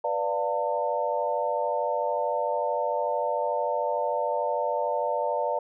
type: chord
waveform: sine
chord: B half-diminished seventh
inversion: none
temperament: equal with one note detuned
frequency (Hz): 493.9 / 587.3 / 698.5 / 901.1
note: B4 / D5 / F5 / A5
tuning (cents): 0 / 0 / 0 / +41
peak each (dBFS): -31 / -28 / -32 / -29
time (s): 0.04-5.59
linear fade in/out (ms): 5
effects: none